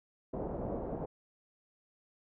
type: low-pass noise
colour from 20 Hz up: white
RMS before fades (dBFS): -38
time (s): 0.33-1.06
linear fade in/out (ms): 10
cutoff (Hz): 650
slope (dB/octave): 24
effects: none